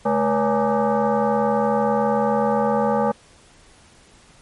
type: tone with frequency modulation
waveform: sine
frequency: 134.4 Hz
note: C3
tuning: 47 cents sharp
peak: -16 dBFS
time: 0.05-3.12 s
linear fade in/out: 10 ms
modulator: 349 Hz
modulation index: 2.6
effects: pink hiss -51 dBFS RMS until 4.41 s + MP3 48 kbps